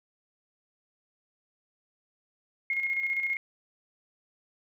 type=tone with tremolo; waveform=sine; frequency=2151 Hz; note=C7; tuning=47 cents sharp; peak=-25 dBFS; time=2.7-3.37 s; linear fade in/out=2 ms; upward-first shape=square; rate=15 Hz; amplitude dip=45%; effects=none